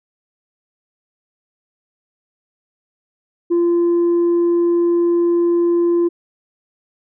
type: tone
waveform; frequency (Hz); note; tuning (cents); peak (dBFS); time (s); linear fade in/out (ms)
sine; 344.1; F4; -26; -10; 3.5-6.09; 20
effects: tanh soft clip ceiling -11 dBFS